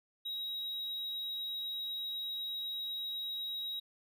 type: tone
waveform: triangle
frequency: 3823 Hz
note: A#7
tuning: 43 cents sharp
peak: -35 dBFS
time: 0.25-3.8 s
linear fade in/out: 10 ms
effects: none